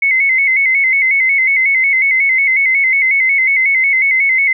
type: tone with vibrato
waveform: sine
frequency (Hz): 2133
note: C7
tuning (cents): +33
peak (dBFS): -9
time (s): 0.02-4.53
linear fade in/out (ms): 5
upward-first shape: square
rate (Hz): 5.5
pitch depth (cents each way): 60
effects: none